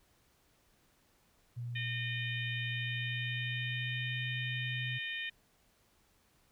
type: tone with pitch glide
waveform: sine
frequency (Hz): 120 to 125.02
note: B2 to B2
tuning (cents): -49 to +22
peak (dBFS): -37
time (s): 1.56-4.99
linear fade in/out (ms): 20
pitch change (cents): +71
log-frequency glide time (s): 2.61-4.23
type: harmonic tone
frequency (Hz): 611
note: D#5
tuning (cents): -32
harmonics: 3 / 4 / 5 / 6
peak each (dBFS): -40 / -41 / -43 / -46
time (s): 1.75-5.3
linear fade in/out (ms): 10
effects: pink hiss -70 dBFS RMS until 6.51 s